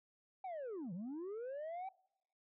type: linear two-way sweep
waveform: sine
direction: down then up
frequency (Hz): 780 to 160.7 to 780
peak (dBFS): -39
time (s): 0.44-1.89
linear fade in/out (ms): 5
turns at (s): 0.93
effects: noise-tail reverb RT60 0.8 s tail -26 dB re dry + tanh soft clip ceiling -41 dBFS